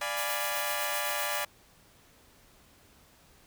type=chord; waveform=15% pulse; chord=D diminished seventh; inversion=none; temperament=equal; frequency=587.3 / 698.5 / 830.6 / 987.8 Hz; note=D5 / F5 / Ab5 / Cb6; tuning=0 / 0 / 0 / 0 cents; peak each=-28 / -33 / -30 / -32 dBFS; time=0.01-1.45 s; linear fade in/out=5 ms
type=noise with tremolo; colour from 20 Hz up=blue; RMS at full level=-35 dBFS; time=0.16-1.45 s; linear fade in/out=20 ms; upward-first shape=sine; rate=7.8 Hz; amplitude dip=40%
effects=pink hiss -60 dBFS RMS until 3.46 s